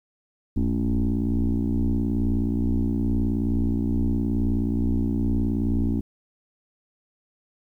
sine tone with frequency modulation, 148.9 Hz, D3, 24 cents sharp, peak -19 dBFS, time 0.56-6.01 s, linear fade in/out 10 ms, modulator 59.1 Hz, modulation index 2.6, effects tanh soft clip ceiling -16 dBFS + 10-bit

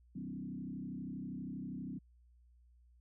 sine tone with frequency modulation, 219.8 Hz, A3, 2 cents flat, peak -40 dBFS, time 0.15-1.99 s, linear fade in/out 10 ms, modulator 32.5 Hz, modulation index 2, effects added 60 Hz sine -62 dBFS peak until 3 s

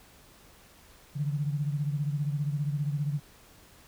sine beating tone pair, 143.6 / 158.6 Hz, D3 / D#3, -39 / +33 cents, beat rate 15 Hz, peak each -28 / -34 dBFS, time 1.15-3.2 s, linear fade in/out 20 ms, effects pink hiss -56 dBFS RMS until 3.87 s

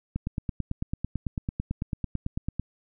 click train, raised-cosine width 5 ms, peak -16 dBFS, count 23, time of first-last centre 0.16-2.596 s, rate 9.03 Hz, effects none

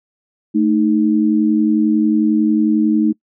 sine tone pair together, 220 / 311.1 Hz, A3 / D#4, 0 / 0 cents, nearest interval tritone, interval 600 cents, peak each -14 dBFS, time 0.54-3.13 s, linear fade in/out 20 ms, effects noise-tail reverb RT60 0.1 s tail -25 dB re dry

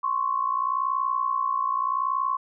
sine tone pair together, 1047.9 / 1108.7 Hz, C6 / C#6, +2 / 0 cents, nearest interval minor second, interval 98 cents, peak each -26 / -25 dBFS, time 0.03-2.37 s, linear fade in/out 10 ms, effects none

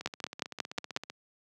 two click trains, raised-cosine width 0.2 ms, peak -12 / -23 dBFS, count 6 / 18, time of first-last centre 0.06-0.964 / 0.01-1.1 s, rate 5.53 / 15.6 Hz, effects high-pass 150 Hz 12 dB/octave

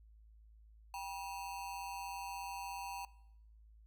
square ring-modulated tone, 880 Hz, A5, in tune, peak -39 dBFS, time 0.94-3.05 s, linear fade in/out 0 ms, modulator 88.4 Hz, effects noise-tail reverb RT60 0.8 s tail -21 dB re dry + added 54 Hz sine -58 dBFS peak until 3.86 s

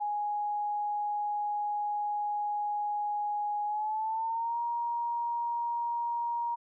sine tone with pitch glide, 830.6 to 943.1 Hz, G#5 to A#5, 0 to +20 cents, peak -29 dBFS, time 0-6.56 s, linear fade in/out 20 ms, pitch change +220 cents, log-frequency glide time 3.65-4.59 s, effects none

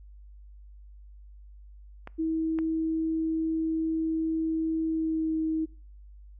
clicks, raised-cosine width 0.5 ms, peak -24 dBFS, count 2, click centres 2.074 / 2.588 s
sine tone with pitch glide, 321.6 to 317.7 Hz, E4 to D#4, -43 to +36 cents, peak -25 dBFS, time 2.18-5.66 s, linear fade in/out 20 ms, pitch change -21 cents, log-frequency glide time 4.86-5.35 s
effects noise-tail reverb RT60 0.5 s tail -24 dB re dry + added 50 Hz sine -46 dBFS peak until 6.39 s

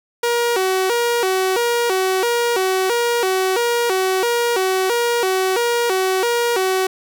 sawtooth tone with vibrato, 422.8 Hz, G#4, 31 cents sharp, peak -12 dBFS, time 0.23-6.87 s, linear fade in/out 5 ms, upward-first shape square, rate 1.5 Hz, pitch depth 200 cents each way, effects none

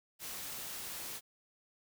white noise, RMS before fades -43 dBFS, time 0.19-1.21 s, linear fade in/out 50 ms, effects none

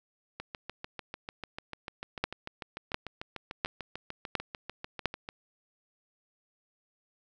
two click trains, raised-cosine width 0.3 ms, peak -11 / -22 dBFS, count 5 / 34, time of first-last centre 2.24-5.057 / 0.4-5.289 s, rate 1.42 / 6.75 Hz, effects none

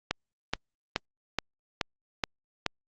click train, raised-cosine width 0.2 ms, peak -8 dBFS, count 7, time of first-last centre 0.11-2.663 s, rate 2.35 Hz, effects low-pass 5000 Hz 12 dB/octave + Opus 48 kbps

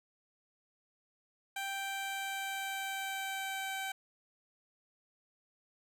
15% pulse tone with pitch glide, 784 to 772.8 Hz, G5 to G5, 0 to -25 cents, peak -30 dBFS, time 1.56-3.92 s, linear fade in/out 5 ms, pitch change -25 cents, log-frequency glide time 1.7-3.75 s, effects none

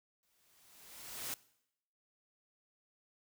white noise with exponential growth, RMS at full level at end -39 dBFS, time 0.23-1.34 s, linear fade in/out 1 ms, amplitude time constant 240 ms, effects noise-tail reverb RT60 0.8 s tail -21 dB re dry

